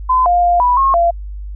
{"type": "tone with pitch steps", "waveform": "sine", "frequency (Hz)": [1020, 705, 701, 985, 1081, 685], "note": ["C6", "F5", "F5", "B5", "C#6", "F5"], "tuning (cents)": [-44, 16, 6, -5, -44, -34], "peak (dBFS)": -9, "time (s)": [0.09, 1.11], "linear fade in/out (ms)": 10, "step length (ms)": 170, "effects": ["added 50 Hz sine -24 dBFS peak until 1.55 s"]}